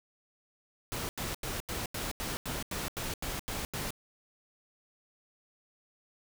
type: noise bursts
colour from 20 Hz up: pink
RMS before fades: -36 dBFS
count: 12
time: 0.92-3.906 s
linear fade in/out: 0 ms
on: 170 ms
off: 86 ms
effects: none